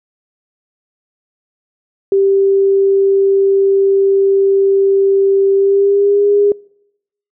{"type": "tone with pitch glide", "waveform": "sine", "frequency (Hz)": [392, 407.7], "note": ["G4", "G#4"], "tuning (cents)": [0, -32], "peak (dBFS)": -8, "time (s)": [2.12, 6.52], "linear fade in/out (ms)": 2, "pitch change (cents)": 68, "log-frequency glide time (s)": [5.55, 6.28], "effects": ["noise-tail reverb RT60 0.8 s tail -26 dB re dry"]}